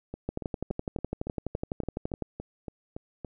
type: two click trains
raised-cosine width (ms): 2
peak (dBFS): -17 / -23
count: 24 / 12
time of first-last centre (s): 0.29-2.223 / 0.14-3.247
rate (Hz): 11.9 / 3.54
effects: none